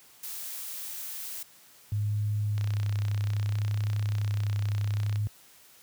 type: noise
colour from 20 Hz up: blue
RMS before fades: -38 dBFS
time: 0.23-1.43 s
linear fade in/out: 5 ms
type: tone with vibrato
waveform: sine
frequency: 103.83 Hz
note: G#2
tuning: in tune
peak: -25 dBFS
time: 1.92-5.27 s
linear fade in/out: 0 ms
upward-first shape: sine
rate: 0.65 Hz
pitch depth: 14 cents each way
type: click train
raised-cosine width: 0.2 ms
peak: -23 dBFS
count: 83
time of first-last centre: 2.58-5.159 s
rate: 31.8 Hz
effects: white hiss -56 dBFS RMS until 5.82 s + high-pass 60 Hz 12 dB/octave